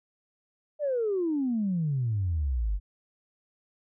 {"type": "exponential sweep", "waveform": "sine", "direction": "down", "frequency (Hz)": [613, 45.57], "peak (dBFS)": -24, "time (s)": [0.79, 2.8], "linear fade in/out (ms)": 50, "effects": ["tanh soft clip ceiling -20 dBFS"]}